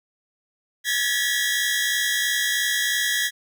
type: tone cluster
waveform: sawtooth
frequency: 1670 / 1733 / 1940 / 3250 Hz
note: G#6 / A6 / B6 / G#7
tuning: +9 / -27 / -31 / -38 cents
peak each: -25 / -24 / -21 / -24 dBFS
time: 0.84-3.31 s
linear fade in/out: 50 ms
effects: none